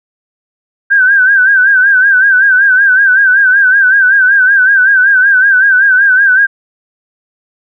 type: tone with vibrato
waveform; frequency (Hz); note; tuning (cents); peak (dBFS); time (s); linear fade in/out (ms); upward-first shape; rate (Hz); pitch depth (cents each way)
sine; 1560; G6; -9; -4; 0.9-6.47; 20; sine; 5.3; 87
effects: none